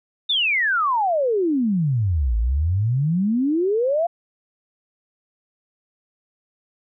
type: exponential two-way sweep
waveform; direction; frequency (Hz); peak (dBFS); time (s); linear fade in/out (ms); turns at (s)
sine; down then up; 3700 to 53 to 706; -17; 0.29-4.07; 10; 2.37
effects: none